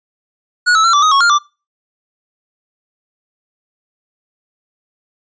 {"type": "tone with pitch steps", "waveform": "square", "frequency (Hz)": [1456, 1304, 1356, 1164, 1254, 1104, 1403, 1175], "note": ["F#6", "E6", "E6", "D6", "D#6", "C#6", "F6", "D6"], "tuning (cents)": [-28, -19, 49, -16, 13, -7, 8, 1], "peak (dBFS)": -9, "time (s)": [0.66, 1.388], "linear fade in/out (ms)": 20, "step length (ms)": 91, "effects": ["noise-tail reverb RT60 0.3 s tail -23 dB re dry", "resampled to 16000 Hz"]}